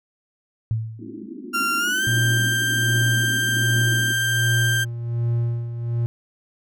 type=tone with exponential decay; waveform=sine; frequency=111.5 Hz; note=A2; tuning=23 cents sharp; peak=-17 dBFS; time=0.71-1.27 s; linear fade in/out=0 ms; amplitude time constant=120 ms
type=band-pass noise; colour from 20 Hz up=pink; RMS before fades=-35 dBFS; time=0.99-4.13 s; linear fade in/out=5 ms; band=200 to 370 Hz; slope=96 dB/octave
type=tone with pitch glide; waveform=35% pulse; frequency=1382 to 1578.4 Hz; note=F6 to G6; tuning=-19 to +11 cents; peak=-18 dBFS; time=1.53-4.85 s; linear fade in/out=20 ms; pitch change=+230 cents; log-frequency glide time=1.78-2.05 s
type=tone with tremolo; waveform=triangle; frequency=117.9 Hz; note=A#2; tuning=20 cents sharp; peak=-16 dBFS; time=2.07-6.06 s; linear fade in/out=0 ms; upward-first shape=sine; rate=1.3 Hz; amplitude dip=65%
effects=none